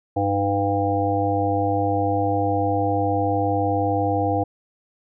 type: harmonic tone with a mistuned harmonic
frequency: 99.8 Hz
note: G2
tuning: 32 cents sharp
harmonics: 1 / 3 / 5 / 7 / 8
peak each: -25 / -25 / -25 / -25 / -25 dBFS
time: 0.16-4.44 s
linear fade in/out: 10 ms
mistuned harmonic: 3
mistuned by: +33 cents
effects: none